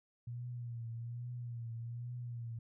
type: tone with vibrato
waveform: sine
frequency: 118.7 Hz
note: A#2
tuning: 32 cents sharp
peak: -40 dBFS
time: 0.27-2.59 s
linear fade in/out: 5 ms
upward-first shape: triangle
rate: 1.2 Hz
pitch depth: 63 cents each way
effects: none